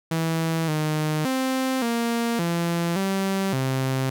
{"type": "tone with pitch steps", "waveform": "sawtooth", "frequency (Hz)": [163.1, 153.9, 261.6, 233.5, 170.1, 193.7, 132.1], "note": ["E3", "D#3", "C4", "A#3", "F3", "G3", "C3"], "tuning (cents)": [-18, -19, 0, 3, -45, -20, 17], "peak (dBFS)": -18, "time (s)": [0.11, 4.1], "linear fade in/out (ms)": 5, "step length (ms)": 570, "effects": []}